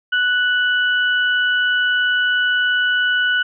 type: tone pair together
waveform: sine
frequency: 1481.5 / 2960 Hz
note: F#6 / F#7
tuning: +2 / 0 cents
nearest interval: octave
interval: 1198 cents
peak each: -15 / -22 dBFS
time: 0.12-3.43 s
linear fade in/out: 10 ms
effects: none